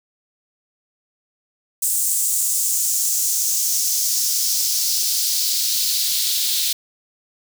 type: noise with high-pass filter sweep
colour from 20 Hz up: white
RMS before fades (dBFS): -20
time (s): 1.82-6.73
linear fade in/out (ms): 5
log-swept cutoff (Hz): 8100 to 3800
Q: 2.4
effects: none